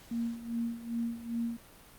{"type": "tone with tremolo", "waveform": "sine", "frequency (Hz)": 232.8, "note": "A#3", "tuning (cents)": -2, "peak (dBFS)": -29, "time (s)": [0.11, 1.57], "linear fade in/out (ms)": 5, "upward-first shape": "sine", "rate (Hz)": 2.5, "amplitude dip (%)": 80, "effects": ["pink hiss -55 dBFS RMS until 1.98 s", "Opus 48 kbps"]}